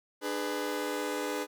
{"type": "chord", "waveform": "sawtooth", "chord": "G# diminished", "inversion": "second", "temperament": "just", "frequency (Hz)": [299, 415.3, 498.4], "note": ["D4", "G#4", "B4"], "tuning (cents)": [31, 0, 16], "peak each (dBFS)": [-32, -32, -32], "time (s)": [0.21, 1.47], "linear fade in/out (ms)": 50, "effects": []}